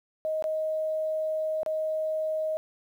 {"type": "tone with dropouts", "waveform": "sine", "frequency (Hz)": 627, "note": "D#5", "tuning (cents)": 13, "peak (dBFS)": -26, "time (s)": [0.25, 2.57], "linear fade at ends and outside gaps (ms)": 0, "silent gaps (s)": [[0.424, 0.441], [1.632, 1.662]], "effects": ["10-bit"]}